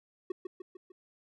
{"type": "tone with echo", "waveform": "triangle", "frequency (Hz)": 370, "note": "F#4", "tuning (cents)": 0, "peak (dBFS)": -28, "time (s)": [0.3, 0.32], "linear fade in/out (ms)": 5, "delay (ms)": 150, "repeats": 4, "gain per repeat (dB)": -5, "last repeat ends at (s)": 0.92, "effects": []}